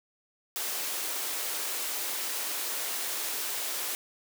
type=high-pass noise; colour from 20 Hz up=white; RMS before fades=-33 dBFS; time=0.56-3.95 s; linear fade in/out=0 ms; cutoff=300 Hz; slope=24 dB/octave; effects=none